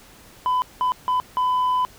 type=tone bursts at uneven times; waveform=sine; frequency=1004 Hz; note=B5; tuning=28 cents sharp; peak=-15 dBFS; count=4; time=0.46-0.62 / 0.81-0.92 / 1.08-1.2 / 1.37-1.85 s; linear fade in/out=0 ms; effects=tanh soft clip ceiling -17 dBFS + pink hiss -48 dBFS RMS until 1.98 s